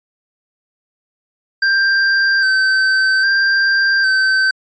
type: tone with vibrato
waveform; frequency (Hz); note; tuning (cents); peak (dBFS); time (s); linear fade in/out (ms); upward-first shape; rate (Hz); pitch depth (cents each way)
square; 1562; G6; -7; -12; 1.62-4.51; 5; square; 0.62; 22
effects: resampled to 16000 Hz